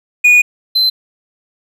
triangle tone pair in turn, 2457 / 4076 Hz, D#7 / C8, -22 / -46 cents, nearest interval major sixth, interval 876 cents, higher second, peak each -3 / -8 dBFS, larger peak first, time 0.24-0.42 / 0.75-0.9 s, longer first, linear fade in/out 10 ms, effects none

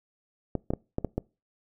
clicks, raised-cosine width 2 ms, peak -14 dBFS, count 6, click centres 0.553 / 0.705 / 0.736 / 0.984 / 1.047 / 1.18 s, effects noise-tail reverb RT60 0.3 s tail -24 dB re dry

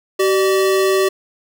square tone pair together, 382.5 / 599 Hz, G4 / D5, -42 / +34 cents, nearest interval minor sixth, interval 776 cents, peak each -14 / -22 dBFS, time 0.19-1.09 s, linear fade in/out 10 ms, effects none

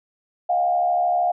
sine tone with frequency modulation, 710 Hz, F5, 28 cents sharp, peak -17 dBFS, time 0.49-1.32 s, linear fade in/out 10 ms, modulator 72.8 Hz, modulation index 0.63, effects none

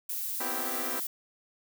violet noise, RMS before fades -34 dBFS, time 0.09-1.07 s, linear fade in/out 5 ms
10% pulse chord, C major seventh, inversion third, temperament equal, 246.9 / 261.6 / 329.6 / 392 Hz, B3 / C4 / E4 / G4, 0 / 0 / 0 / 0 cents, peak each -32 dBFS, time 0.4-1 s, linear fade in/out 5 ms
effects none

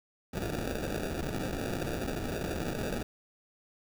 white noise with sample-and-hold, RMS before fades -34 dBFS, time 0.33-3.03 s, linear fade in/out 10 ms, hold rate 1050 Hz, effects none

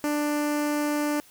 sawtooth tone with notch filter, 295.5 Hz, D4, 11 cents sharp, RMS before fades -26 dBFS, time 0.04-1.2 s, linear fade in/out 0 ms, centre 3600 Hz, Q 1.6, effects white hiss -54 dBFS RMS until 1.3 s

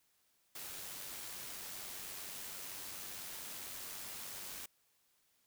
white noise with amplitude modulation, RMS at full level -45 dBFS, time 0.55-4.66 s, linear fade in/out 5 ms, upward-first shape sine, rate 95.6 Hz, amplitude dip 30%, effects white hiss -75 dBFS RMS until 5.46 s

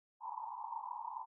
white band-pass noise, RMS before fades -44 dBFS, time 0.2-1.26 s, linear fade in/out 50 ms, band 850 to 1000 Hz, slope 96 dB/octave, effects none

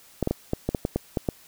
clicks, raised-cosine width 2 ms, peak -10 dBFS, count 10, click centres 0.227 / 0.274 / 0.31 / 0.534 / 0.69 / 0.748 / 0.851 / 0.96 / 1.172 / 1.288 s, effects white hiss -53 dBFS RMS until 1.47 s

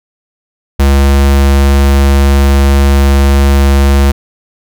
square tone, 69.3 Hz, C#2, in tune, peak -5 dBFS, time 0.79-4.12 s, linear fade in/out 10 ms, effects none

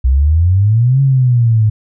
sine exponential two-way sweep, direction up then down, 61.8 to 138.59 to 106 Hz, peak -7 dBFS, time 0.04-1.7 s, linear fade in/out 10 ms, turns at 1.01 s, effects none

